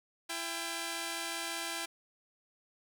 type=tone pair together; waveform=5% pulse; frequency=335.6 / 798.2 Hz; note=E4 / G5; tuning=+31 / +31 cents; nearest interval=octave + minor third; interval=1500 cents; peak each=-27 dBFS; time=0.29-1.86 s; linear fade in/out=10 ms; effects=none